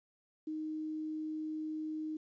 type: tone with quantisation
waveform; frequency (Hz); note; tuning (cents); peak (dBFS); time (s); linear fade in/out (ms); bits
sine; 311.1; D#4; 0; -36; 0.47-2.17; 5; 11
effects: resampled to 16000 Hz